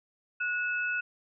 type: tone pair together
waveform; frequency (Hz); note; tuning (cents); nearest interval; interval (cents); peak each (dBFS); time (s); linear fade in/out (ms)
sine; 1463 / 2607; F#6 / E7; -20 / -20; minor seventh; 1000; -29 / -34; 0.4-1.01; 10
effects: none